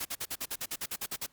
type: noise bursts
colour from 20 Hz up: white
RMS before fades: -35 dBFS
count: 13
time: 0-1.265 s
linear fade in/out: 10 ms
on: 53 ms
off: 48 ms
effects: pink hiss -66 dBFS RMS until 1.32 s + Opus 48 kbps